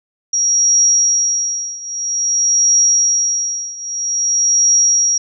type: tone with tremolo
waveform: sine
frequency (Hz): 5670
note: F8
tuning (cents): +25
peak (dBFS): -8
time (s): 0.33-5.18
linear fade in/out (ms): 5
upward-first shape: triangle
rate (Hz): 0.51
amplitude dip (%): 90
effects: none